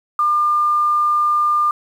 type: tone with quantisation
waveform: sine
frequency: 1200 Hz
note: D6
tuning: 37 cents sharp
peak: -13 dBFS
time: 0.19-1.71 s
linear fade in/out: 2 ms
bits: 7
effects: none